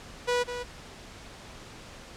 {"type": "tone with echo", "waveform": "sawtooth", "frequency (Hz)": 488.7, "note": "B4", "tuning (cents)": -18, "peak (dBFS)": -20, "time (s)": [0.27, 0.44], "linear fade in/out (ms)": 20, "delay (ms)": 200, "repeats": 1, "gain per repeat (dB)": -9, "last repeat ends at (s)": 0.64, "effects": ["pink hiss -46 dBFS RMS until 2.16 s", "low-pass 7000 Hz 12 dB/octave"]}